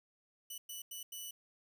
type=tone bursts at uneven times; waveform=10% pulse; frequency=2969 Hz; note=F#7; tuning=5 cents sharp; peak=-35 dBFS; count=4; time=0.5-0.58 / 0.69-0.82 / 0.91-1.03 / 1.12-1.31 s; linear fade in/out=5 ms; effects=11-bit